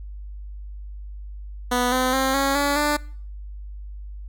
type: tone with pitch steps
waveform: 10% pulse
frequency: 246.9 / 255.9 / 265.2 / 274.9 / 284.9 / 295.3 Hz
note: B3 / C4 / C4 / C#4 / C#4 / D4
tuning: 0 / -38 / +23 / -14 / +48 / +10 cents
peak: -11 dBFS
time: 1.71-2.97 s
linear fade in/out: 10 ms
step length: 210 ms
effects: noise-tail reverb RT60 0.5 s tail -22 dB re dry + added 50 Hz sine -33 dBFS peak until 4.28 s